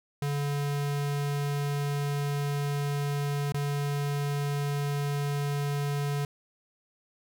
square tone with dropouts, 143.4 Hz, D3, 41 cents flat, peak -28 dBFS, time 0.22-6.25 s, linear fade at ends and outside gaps 2 ms, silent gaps 3.522-3.543 s, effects none

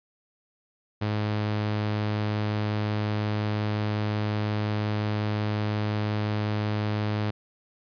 sawtooth tone, 105.6 Hz, G#2, 29 cents sharp, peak -21 dBFS, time 1.01-7.31 s, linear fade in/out 10 ms, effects resampled to 11025 Hz

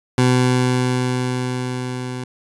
20% pulse tone with level ramp, 126.1 Hz, B2, 36 cents sharp, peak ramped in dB -7 to -21 dBFS, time 0.18-2.24 s, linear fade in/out 2 ms, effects resampled to 24000 Hz

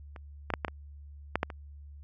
clicks, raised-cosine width 0.5 ms, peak -30 / -16 / -11 / -13 / -20 / -11 / -12 / -25 dBFS, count 8, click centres 0.162 / 0.503 / 0.538 / 0.648 / 0.682 / 1.356 / 1.431 / 1.502 s, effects added 72 Hz sine -45 dBFS peak until 2.03 s

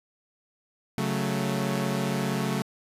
sawtooth chord, F# minor, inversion second, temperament equal, 138.59 / 185 / 220 Hz, C#3 / F#3 / A3, 0 / 0 / 0 cents, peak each -26 dBFS, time 0.98-2.62 s, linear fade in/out 0 ms, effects resampled to 32000 Hz

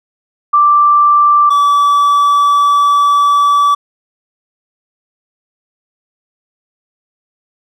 sine / triangle tone pair in turn, 1174.7 / 1151.9 Hz, D6 / D6, 0 / -34 cents, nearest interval unison, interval 34 cents, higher first, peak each -5 dBFS, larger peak neither, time 0.53-1.5 / 1.5-3.75 s, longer second, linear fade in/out 10 ms, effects none

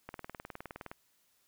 click train, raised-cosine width 0.5 ms, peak -27 dBFS, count 17, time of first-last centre 0.09-0.915 s, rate 19.4 Hz, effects white hiss -72 dBFS RMS until 1.47 s

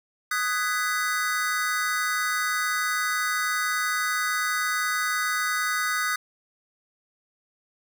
square chord, G# minor seventh, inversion second, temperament just, 1245.9 / 1495.1 / 1661.2 / 1993.5 Hz, D#6 / F#6 / G#6 / B6, +2 / +18 / 0 / +16 cents, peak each -29 / -29 / -34 / -31 dBFS, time 0.31-6.16 s, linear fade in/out 5 ms, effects none

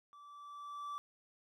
triangle tone with level ramp, 1161 Hz, D6, 20 cents flat, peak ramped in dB -53 to -37 dBFS, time 0.13-0.98 s, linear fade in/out 0 ms, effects none

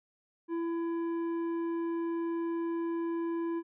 sine tone with tanh clipping, 334.9 Hz, E4, 27 cents sharp, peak -32 dBFS, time 0.48-3.63 s, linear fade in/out 50 ms, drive 9 dB, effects none

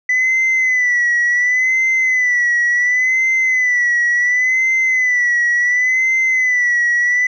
sine tone with vibrato, 1993 Hz, B6, 15 cents sharp, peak -10 dBFS, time 0.09-7.27 s, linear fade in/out 5 ms, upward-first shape sine, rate 0.7 Hz, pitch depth 67 cents each way, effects tanh soft clip ceiling -10 dBFS

